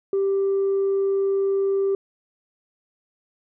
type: tone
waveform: sine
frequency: 392 Hz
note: G4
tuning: in tune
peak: -17 dBFS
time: 0.13-1.95 s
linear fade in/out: 2 ms
effects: tanh soft clip ceiling -16 dBFS